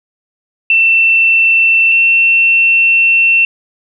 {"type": "tone pair in turn", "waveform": "sine", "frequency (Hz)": [2683, 2700], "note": ["E7", "E7"], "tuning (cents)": [30, 41], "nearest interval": "unison", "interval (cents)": 11, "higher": "second", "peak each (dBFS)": -6, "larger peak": "neither", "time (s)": [[0.7, 1.92], [1.92, 3.45]], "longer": "second", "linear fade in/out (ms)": 2, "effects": []}